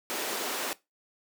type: high-pass noise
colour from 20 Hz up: pink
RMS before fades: -33 dBFS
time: 0.1-0.73 s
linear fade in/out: 0 ms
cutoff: 300 Hz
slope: 24 dB/octave
effects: noise-tail reverb RT60 0.2 s tail -19 dB re dry